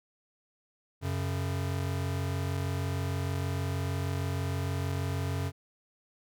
square tone pair together, 92.18 / 138.59 Hz, F#2 / C#3, -6 / 0 cents, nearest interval perfect fifth, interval 706 cents, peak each -32 / -35 dBFS, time 1.01-5.52 s, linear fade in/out 50 ms, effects none

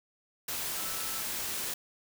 sine tone in noise, 1318.5 Hz, E6, in tune, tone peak -46 dBFS, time 0.77-1.22 s, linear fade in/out 5 ms, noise white, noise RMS -35 dBFS, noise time 0.48-1.74 s, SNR -14 dB, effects none

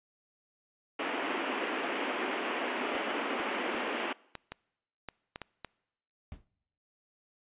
pink band-pass noise, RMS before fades -34 dBFS, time 0.99-4.13 s, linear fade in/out 5 ms, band 240 to 3100 Hz, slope 48 dB/octave
clicks, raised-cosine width 0.3 ms, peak -23 dBFS, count 9, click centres 2.952 / 3.398 / 3.748 / 4.353 / 4.52 / 5.087 / 5.359 / 5.417 / 5.647 s
brown noise with exponential decay, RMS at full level -39 dBFS, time 6.32-6.47 s, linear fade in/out 0 ms, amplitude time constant 31 ms
effects noise-tail reverb RT60 0.9 s tail -24 dB re dry + resampled to 8000 Hz

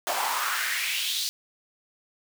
pink noise with high-pass filter sweep, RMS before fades -28 dBFS, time 0.07-1.29 s, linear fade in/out 0 ms, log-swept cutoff 680 to 4400 Hz, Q 3.2, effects none

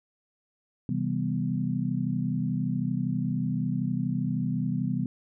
sine chord, C major seventh, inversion none, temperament equal with one note detuned, 130.81 / 162.92 / 196 / 246.9 Hz, C3 / E3 / G3 / B3, 0 / -20 / 0 / 0 cents, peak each -31 dBFS, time 0.89-5.06 s, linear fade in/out 2 ms, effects none

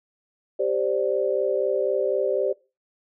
sine chord, G suspended fourth, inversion none, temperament equal, 392 / 523.3 / 587.3 Hz, G4 / C5 / D5, 0 / 0 / 0 cents, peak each -25 dBFS, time 0.59-2.53 s, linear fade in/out 10 ms, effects noise-tail reverb RT60 0.3 s tail -22 dB re dry

